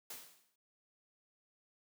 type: noise with exponential decay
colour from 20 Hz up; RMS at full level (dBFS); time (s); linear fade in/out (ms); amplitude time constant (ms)
white; -44; 0.1-0.56; 5; 100
effects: high-pass 150 Hz 12 dB/octave